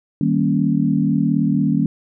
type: chord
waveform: sine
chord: Eb dominant seventh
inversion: none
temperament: equal with one note detuned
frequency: 157.1 / 196 / 233.1 / 277.2 Hz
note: Eb3 / G3 / Bb3 / Db4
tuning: +17 / 0 / 0 / 0 cents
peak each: -20 dBFS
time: 0.21-1.86 s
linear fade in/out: 2 ms
effects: none